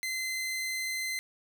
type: tone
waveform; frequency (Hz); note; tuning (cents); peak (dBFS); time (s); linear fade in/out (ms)
sawtooth; 2062; C7; -26; -28; 0.03-1.19; 0
effects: none